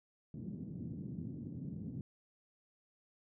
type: band-pass noise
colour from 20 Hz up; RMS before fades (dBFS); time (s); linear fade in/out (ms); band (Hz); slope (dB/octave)
pink; -44; 0.34-2.01; 2; 110 to 270; 24
effects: none